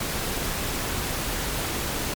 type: noise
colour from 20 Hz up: pink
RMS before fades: -28 dBFS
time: 0-2.14 s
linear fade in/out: 5 ms
effects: MP3 96 kbps